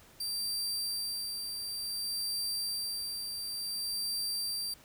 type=tone with tremolo; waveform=sawtooth; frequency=4699 Hz; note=D8; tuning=in tune; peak=-29 dBFS; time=0.2-4.74 s; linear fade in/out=5 ms; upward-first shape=sine; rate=0.56 Hz; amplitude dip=40%; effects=pink hiss -58 dBFS RMS until 4.84 s